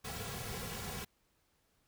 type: noise with comb filter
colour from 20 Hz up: pink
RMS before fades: -42 dBFS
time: 0.04-1.05 s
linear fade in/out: 10 ms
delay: 3.3 ms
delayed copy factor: -0.75
effects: pink hiss -75 dBFS RMS until 1.87 s